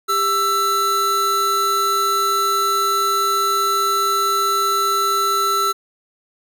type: tone pair together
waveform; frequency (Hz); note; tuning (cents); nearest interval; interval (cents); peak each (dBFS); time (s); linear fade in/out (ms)
square; 397.6 / 1328.1; G4 / E6; +25 / +13; octave + major sixth; 2088; -26 / -17; 0.08-5.73; 20
effects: none